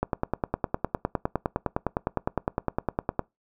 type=click train; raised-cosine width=1 ms; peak=-10 dBFS; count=32; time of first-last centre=0.03-3.193 s; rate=9.8 Hz; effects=noise-tail reverb RT60 0.2 s tail -23 dB re dry